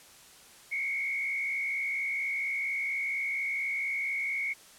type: tone with frequency modulation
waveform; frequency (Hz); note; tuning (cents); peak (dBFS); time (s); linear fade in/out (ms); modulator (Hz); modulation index
sine; 2200; C#7; -14; -29; 0.71-4.54; 20; 64.3; 1.1
effects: white hiss -54 dBFS RMS until 4.78 s + low-pass 11000 Hz 12 dB/octave